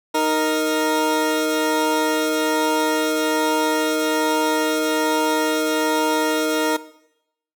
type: tone pair together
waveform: 20% pulse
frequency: 311.2 / 466.2 Hz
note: D#4 / A#4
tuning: 0 / 0 cents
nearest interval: perfect fifth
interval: 700 cents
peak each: -16 dBFS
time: 0.14-6.77 s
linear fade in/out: 10 ms
effects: noise-tail reverb RT60 0.8 s tail -17 dB re dry